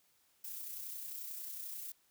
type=noise with amplitude modulation; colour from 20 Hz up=violet; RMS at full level=-43 dBFS; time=0.44-1.92 s; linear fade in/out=5 ms; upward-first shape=sine; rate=31.2 Hz; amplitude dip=35%; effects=white hiss -72 dBFS RMS until 2.1 s